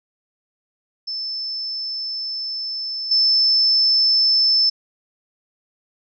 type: tone with level steps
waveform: sine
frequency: 5274 Hz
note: E8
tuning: in tune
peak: -24 / -13 dBFS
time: 1.07-4.7 s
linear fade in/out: 10 ms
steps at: 3.11 s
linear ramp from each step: 5 ms
effects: none